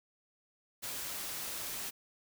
white noise, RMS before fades -40 dBFS, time 0.82-1.91 s, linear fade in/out 20 ms, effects none

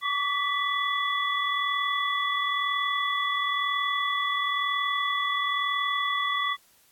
sine tone cluster, 1134 / 1175 / 1976 / 3416 Hz, C#6 / D6 / B6 / G#7, +39 / +1 / 0 / +48 cents, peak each -28 / -34 / -29 / -31 dBFS, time 0.01-6.57 s, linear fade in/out 50 ms, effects white hiss -61 dBFS RMS until 6.91 s + AAC 64 kbps

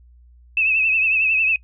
sine tone with vibrato, 2600 Hz, E7, 24 cents flat, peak -15 dBFS, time 0.57-1.56 s, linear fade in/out 2 ms, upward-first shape triangle, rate 11 Hz, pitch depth 70 cents each way, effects noise-tail reverb RT60 0.1 s tail -24 dB re dry + added 60 Hz sine -46 dBFS peak until 1.63 s

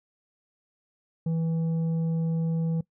sine tone with tanh clipping, 163.7 Hz, E3, 12 cents flat, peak -25 dBFS, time 1.26-2.81 s, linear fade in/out 5 ms, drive 6 dB, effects noise-tail reverb RT60 0.1 s tail -21 dB re dry

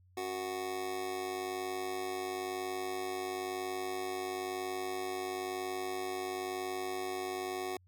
25% pulse tone with amplitude modulation, 370 Hz, F#4, in tune, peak -29 dBFS, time 0.17-7.77 s, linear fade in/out 5 ms, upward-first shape sine, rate 101 Hz, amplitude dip 65%, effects added 91 Hz sine -61 dBFS peak until 7.87 s

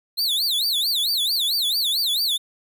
45% pulse tone with vibrato, 3967 Hz, B7, 7 cents sharp, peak -19 dBFS, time 0.17-2.38 s, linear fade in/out 20 ms, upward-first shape sine, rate 4.5 Hz, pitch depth 280 cents each way, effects none

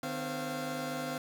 25% pulse tone cluster, 152.4 / 256.2 / 537 / 691 Hz, D#3 / C4 / C5 / F5, -36 / -36 / +45 / -19 cents, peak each -39 / -34 / -40 / -36 dBFS, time 0.03-1.18 s, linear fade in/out 2 ms, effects 11-bit

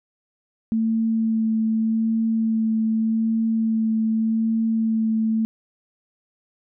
sine tone with vibrato, 222.9 Hz, A3, 23 cents sharp, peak -18 dBFS, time 0.72-5.45 s, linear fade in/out 0 ms, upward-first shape sine, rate 0.84 Hz, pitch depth 13 cents each way, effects none

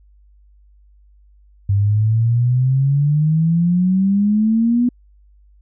sine exponential sweep, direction up, 98 to 246.9 Hz, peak -12 dBFS, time 1.69-4.89 s, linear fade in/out 5 ms, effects added 50 Hz sine -47 dBFS peak until 5.61 s

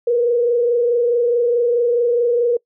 sine tone with frequency modulation, 477.8 Hz, A#4, 43 cents sharp, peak -13 dBFS, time 0.07-2.57 s, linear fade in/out 5 ms, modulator 24.7 Hz, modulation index 0.6, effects noise-tail reverb RT60 0.1 s tail -24 dB re dry

